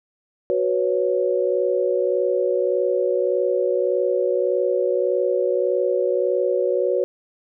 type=chord; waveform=sine; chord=F# suspended fourth; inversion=none; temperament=just; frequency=370 / 493.3 / 555 Hz; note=F#4 / B4 / C#5; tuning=0 / -2 / +2 cents; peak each=-22 dBFS; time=0.5-7.04 s; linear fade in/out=0 ms; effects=none